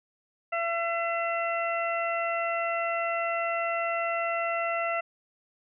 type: harmonic tone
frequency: 675 Hz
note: E5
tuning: 41 cents sharp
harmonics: 1 / 2 / 3 / 4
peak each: -29 / -32 / -34 / -35 dBFS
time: 0.52-5.01 s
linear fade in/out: 10 ms
effects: none

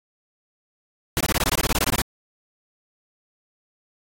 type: noise bursts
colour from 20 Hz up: pink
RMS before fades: -21 dBFS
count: 15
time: 1.17-2.017 s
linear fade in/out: 0 ms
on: 35 ms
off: 23 ms
effects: AAC 48 kbps

